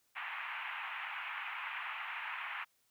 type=band-pass noise; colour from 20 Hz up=white; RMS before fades=-42 dBFS; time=0.15-2.65 s; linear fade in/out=20 ms; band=820 to 2700 Hz; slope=48 dB/octave; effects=white hiss -75 dBFS RMS until 2.9 s